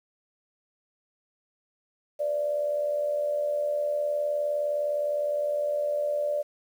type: tone with amplitude modulation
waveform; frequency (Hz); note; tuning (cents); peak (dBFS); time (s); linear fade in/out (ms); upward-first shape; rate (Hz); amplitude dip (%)
sine; 587.3; D5; 0; -22; 2.19-6.43; 20; sine; 79.6; 55
effects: 9-bit